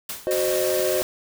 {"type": "noise with exponential decay", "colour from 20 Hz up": "white", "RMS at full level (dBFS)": -28, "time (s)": [0.09, 0.43], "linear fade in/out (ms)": 5, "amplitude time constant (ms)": 72}
{"type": "chord", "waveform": "triangle", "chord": "C diminished", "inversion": "second", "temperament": "equal with one note detuned", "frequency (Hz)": [370, 523.3, 612.6], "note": ["Gb4", "C5", "Eb5"], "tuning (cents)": [0, 0, -27], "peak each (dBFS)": -23, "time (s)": [0.27, 1.02], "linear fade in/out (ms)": 0}
{"type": "noise", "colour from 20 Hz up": "white", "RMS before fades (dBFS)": -29, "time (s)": [0.31, 1.03], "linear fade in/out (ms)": 0}
{"effects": []}